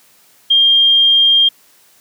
sine tone, 3207 Hz, G7, 39 cents sharp, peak -7 dBFS, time 0.5-1.49 s, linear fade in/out 10 ms, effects white hiss -50 dBFS RMS until 2 s + high-pass 100 Hz 12 dB/octave

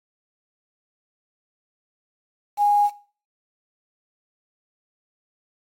sine tone with quantisation, 823 Hz, G#5, 16 cents flat, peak -15 dBFS, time 2.57-2.9 s, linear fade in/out 50 ms, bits 7, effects noise-tail reverb RT60 0.4 s tail -17 dB re dry + AAC 48 kbps

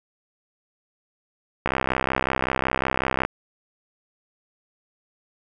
click train, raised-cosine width 0.5 ms, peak -6 dBFS, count 105, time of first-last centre 1.66-3.25 s, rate 65.4 Hz, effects none

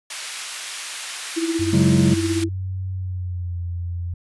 pink high-pass noise, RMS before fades -31 dBFS, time 0.1-2.44 s, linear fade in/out 5 ms, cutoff 1700 Hz, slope 12 dB/octave
sine tone with tremolo, 330 Hz, E4, 2 cents sharp, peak -17 dBFS, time 1.36-2.49 s, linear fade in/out 20 ms, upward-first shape sine, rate 16 Hz, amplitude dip 65%
sine tone with pitch glide, 93.8 to 87.01 Hz, F#2 to F2, +24 to -6 cents, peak -24 dBFS, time 1.59-4.14 s, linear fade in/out 5 ms, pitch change -130 cents, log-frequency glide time 2.92-3.59 s
triangle chord, C# suspended fourth, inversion none, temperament equal, 138.59 / 185 / 207.7 Hz, C#3 / F#3 / G#3, 0 / 0 / 0 cents, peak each -16 / -16 / -18 dBFS, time 1.73-2.14 s, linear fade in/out 5 ms
effects resampled to 24000 Hz

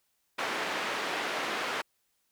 white band-pass noise, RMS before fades -33 dBFS, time 0.38-1.82 s, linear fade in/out 10 ms, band 300 to 2100 Hz, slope 12 dB/octave, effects white hiss -75 dBFS RMS until 2.31 s

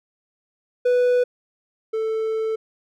triangle tone pair in turn, 493.9 / 441.8 Hz, B4 / A4, 0 / +7 cents, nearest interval major second, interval 193 cents, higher first, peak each -13 / -19 dBFS, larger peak first, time 0.85-1.24 / 1.93-2.56 s, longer second, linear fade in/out 10 ms, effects none

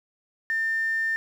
sine tone, 1800 Hz, A6, 39 cents sharp, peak -22 dBFS, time 0.5-1.16 s, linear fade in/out 0 ms, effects tanh soft clip ceiling -18 dBFS + 8-bit

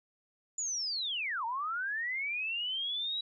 sine linear two-way sweep, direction down then up, 7030 to 880 to 3903 Hz, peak -32 dBFS, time 0.58-3.21 s, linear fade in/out 5 ms, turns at 1.45 s, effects none

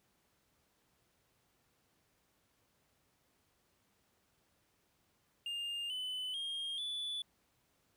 triangle tone with pitch steps, 2812 / 3014 / 3230 / 3462 Hz, F7 / F#7 / G#7 / A7, +11 / +31 / -49 / -29 cents, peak -36 dBFS, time 5.46-7.22 s, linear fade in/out 2 ms, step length 440 ms, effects pink hiss -75 dBFS RMS until 7.96 s + high-pass 60 Hz 12 dB/octave

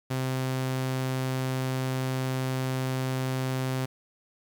sawtooth tone, 130.4 Hz, C3, 5 cents flat, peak -23 dBFS, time 0.1-3.86 s, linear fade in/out 10 ms, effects 9-bit

